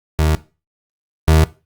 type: tone pair in turn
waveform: 30% pulse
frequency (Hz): 77.78 / 79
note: D#2 / D#2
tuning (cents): 0 / +27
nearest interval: unison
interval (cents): 27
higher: second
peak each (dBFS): -10 / -6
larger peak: second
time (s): 0.19-0.35 / 1.28-1.44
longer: neither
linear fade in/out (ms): 0
effects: noise-tail reverb RT60 0.3 s tail -17 dB re dry + Opus 48 kbps